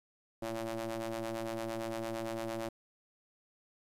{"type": "ring-modulated tone", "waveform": "sawtooth", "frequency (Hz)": 114.1, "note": "A#2", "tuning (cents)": -37, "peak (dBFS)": -29, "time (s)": [0.42, 2.69], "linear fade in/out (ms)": 5, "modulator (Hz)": 452, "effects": ["resampled to 32000 Hz", "10-bit"]}